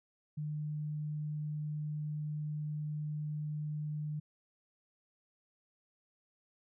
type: tone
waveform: sine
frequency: 150.8 Hz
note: D3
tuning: 46 cents sharp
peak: -35 dBFS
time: 0.37-4.2 s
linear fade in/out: 10 ms
effects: none